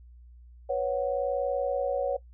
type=chord; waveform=sine; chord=B suspended second; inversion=none; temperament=equal; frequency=493.9 / 554.4 / 740 Hz; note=B4 / C#5 / F#5; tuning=0 / 0 / 0 cents; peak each=-31 / -27 / -33 dBFS; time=0.69-2.17 s; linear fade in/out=10 ms; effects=noise-tail reverb RT60 0.1 s tail -18 dB re dry + added 60 Hz sine -48 dBFS peak until 2.33 s